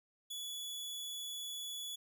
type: tone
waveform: sawtooth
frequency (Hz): 3414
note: G#7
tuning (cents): +47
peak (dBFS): -38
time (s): 0.3-1.96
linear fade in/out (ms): 10
effects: none